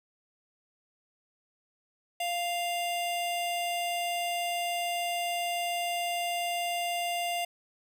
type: tone pair together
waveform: square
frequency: 696.8 / 2790 Hz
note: F5 / F7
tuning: -4 / -2 cents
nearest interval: 2 octaves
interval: 2402 cents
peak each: -31 / -36 dBFS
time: 2.2-7.45 s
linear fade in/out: 5 ms
effects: none